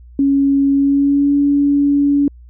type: tone with pitch glide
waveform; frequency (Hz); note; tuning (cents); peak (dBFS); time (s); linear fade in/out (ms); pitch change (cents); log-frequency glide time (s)
sine; 277.2 to 284.7; C#4 to C#4; 0 to +46; -10; 0.19-2.28; 2; +46; 0.72-1.34
effects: added 60 Hz sine -37 dBFS peak until 2.49 s